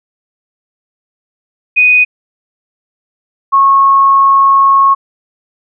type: tone pair in turn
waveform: sine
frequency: 2489 / 1095 Hz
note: D#7 / C#6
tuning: 0 / -22 cents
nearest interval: octave + major second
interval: 1422 cents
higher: first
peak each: -4 dBFS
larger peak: neither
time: 1.76-2.05 / 3.52-4.95 s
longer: second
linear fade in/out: 20 ms
effects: none